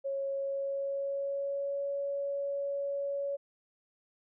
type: tone with pitch glide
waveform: sine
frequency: 549 to 561.2 Hz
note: C#5 to C#5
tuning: -17 to +21 cents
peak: -31 dBFS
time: 0.04-3.37 s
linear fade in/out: 20 ms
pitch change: +38 cents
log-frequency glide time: 0.31-1.84 s
effects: none